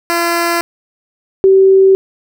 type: tone pair in turn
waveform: 10% pulse / sine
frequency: 341 / 384.5 Hz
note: F4 / G4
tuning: -41 / -33 cents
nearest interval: major second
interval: 208 cents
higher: second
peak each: -4 dBFS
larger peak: neither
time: 0.1-0.61 / 1.44-1.95 s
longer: neither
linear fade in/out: 0 ms
effects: none